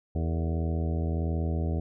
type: harmonic tone with a mistuned harmonic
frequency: 81.4 Hz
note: E2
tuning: 21 cents flat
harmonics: 1 / 2 / 3 / 4 / 5 / 6 / 7 / 8 / 9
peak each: -27 / -33 / -37 / -39 / -41 / -43 / -44 / -45 / -46 dBFS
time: 0.15-1.8 s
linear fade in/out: 5 ms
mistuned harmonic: 6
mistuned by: -96 cents
effects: none